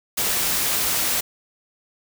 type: noise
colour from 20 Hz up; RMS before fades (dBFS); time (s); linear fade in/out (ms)
white; -22; 0.17-1.21; 10
effects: none

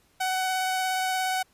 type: tone with vibrato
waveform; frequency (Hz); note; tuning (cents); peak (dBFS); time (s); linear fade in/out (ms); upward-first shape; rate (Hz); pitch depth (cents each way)
sawtooth; 749; F#5; +21; -21; 0.2-1.43; 10; sine; 17; 10
effects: pink hiss -64 dBFS RMS until 1.53 s + resampled to 32000 Hz

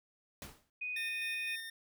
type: noise with exponential decay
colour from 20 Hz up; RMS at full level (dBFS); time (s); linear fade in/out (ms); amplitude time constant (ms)
pink; -43; 0.42-0.7; 1; 60
type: tone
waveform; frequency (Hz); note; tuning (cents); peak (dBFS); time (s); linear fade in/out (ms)
sine; 2489; D#7; 0; -36; 0.81-1.56; 10
type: tone with tremolo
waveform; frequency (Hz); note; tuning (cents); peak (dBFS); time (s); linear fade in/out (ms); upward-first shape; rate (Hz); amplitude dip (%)
25% pulse; 1820; A#6; -42; -36; 0.96-1.7; 5; square; 3.9; 30
effects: none

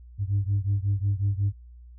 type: beating tone pair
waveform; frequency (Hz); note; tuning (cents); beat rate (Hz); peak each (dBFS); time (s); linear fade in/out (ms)
sine; 98 / 103.5; G2 / G#2; 0 / -5; 5.5; -23 / -25; 0.18-1.53; 50
effects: tanh soft clip ceiling -18 dBFS + added 60 Hz sine -44 dBFS peak until 1.98 s

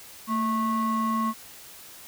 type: ring-modulated tone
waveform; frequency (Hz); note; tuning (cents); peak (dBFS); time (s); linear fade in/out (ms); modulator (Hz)
triangle; 435.3; A4; -19; -18; 0.27-1.34; 50; 660
effects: white hiss -46 dBFS RMS until 2.07 s

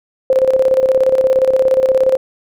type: tone with tremolo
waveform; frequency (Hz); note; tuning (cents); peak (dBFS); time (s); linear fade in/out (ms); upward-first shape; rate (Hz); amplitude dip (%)
sine; 523.3; C5; 0; -7; 0.3-2.17; 2; square; 17; 60
effects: none

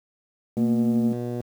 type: tone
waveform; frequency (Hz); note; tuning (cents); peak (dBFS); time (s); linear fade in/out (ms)
sine; 230.3; A#3; -21; -19; 0.57-1.13; 10
type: click train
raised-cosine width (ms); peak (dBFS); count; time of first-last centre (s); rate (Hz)
2; -18; 102; 0.57-1.405; 121
effects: high-pass 60 Hz 12 dB/octave + 8-bit

